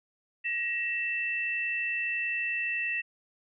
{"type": "tone pair together", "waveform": "sine", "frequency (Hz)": [1896.6, 2665], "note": ["A#6", "E7"], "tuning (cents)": [29, 18], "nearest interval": "tritone", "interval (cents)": 589, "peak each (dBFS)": [-32, -30], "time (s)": [0.44, 3.02], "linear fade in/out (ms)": 20, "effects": []}